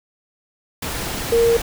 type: tone in noise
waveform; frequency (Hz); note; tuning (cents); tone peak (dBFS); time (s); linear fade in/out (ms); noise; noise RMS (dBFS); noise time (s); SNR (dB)
sine; 464.8; A#4; -5; -12; 1.32-1.57; 5; pink; -26; 0.82-1.62; +11
effects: none